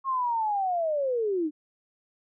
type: linear sweep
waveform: sine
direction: down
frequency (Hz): 1089 to 289.7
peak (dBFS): -24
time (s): 0.04-1.51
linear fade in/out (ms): 50
effects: none